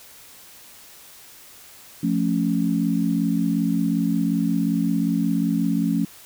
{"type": "chord", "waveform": "sine", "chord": "F augmented", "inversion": "none", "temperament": "equal", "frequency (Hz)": [174.61, 220, 277.2], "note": ["F3", "A3", "C#4"], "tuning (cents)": [0, 0, 0], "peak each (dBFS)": -23, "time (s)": [2.03, 6.05], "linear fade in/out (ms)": 5, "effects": ["white hiss -46 dBFS RMS until 6.25 s"]}